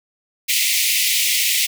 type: high-pass noise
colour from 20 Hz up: pink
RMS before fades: -18 dBFS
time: 0.48-1.67 s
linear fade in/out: 20 ms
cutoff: 2000 Hz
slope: 96 dB/octave
effects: none